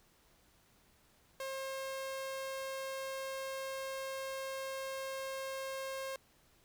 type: tone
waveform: sawtooth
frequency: 535 Hz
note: C5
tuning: 38 cents sharp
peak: -35 dBFS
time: 1.4-6.16 s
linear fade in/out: 2 ms
effects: pink hiss -68 dBFS RMS until 6.64 s